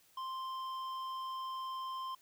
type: tone with hard clipping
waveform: sine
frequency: 1046.5 Hz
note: C6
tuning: in tune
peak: -40 dBFS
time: 0.17-2.15 s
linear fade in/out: 5 ms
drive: 8 dB
effects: white hiss -67 dBFS RMS until 2.21 s